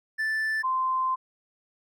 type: tone pair in turn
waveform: triangle / sine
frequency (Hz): 1760 / 1039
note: A6 / C6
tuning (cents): 0 / -12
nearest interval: major sixth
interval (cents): 912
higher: first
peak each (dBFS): -23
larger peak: neither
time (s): 0.18-0.63 / 0.63-1.16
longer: second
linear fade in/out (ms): 20
effects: none